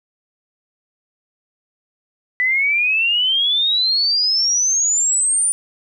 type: exponential sweep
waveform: sine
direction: up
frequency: 1975.5 to 9410 Hz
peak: -14 dBFS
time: 2.4-5.52 s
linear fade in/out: 0 ms
effects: 9-bit